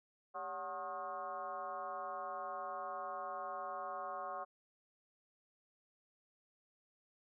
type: tone with frequency modulation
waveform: sine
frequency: 911 Hz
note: A#5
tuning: 40 cents flat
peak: -40 dBFS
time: 0.34-4.45 s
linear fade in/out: 20 ms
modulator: 171 Hz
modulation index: 2.2
effects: none